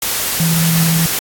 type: tone in noise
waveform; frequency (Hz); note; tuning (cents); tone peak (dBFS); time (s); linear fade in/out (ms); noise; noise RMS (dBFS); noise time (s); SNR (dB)
sine; 164.6; E3; -2; -12; 0.4-1.06; 2; white; -18; 0.02-1.19; +3
effects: AAC 64 kbps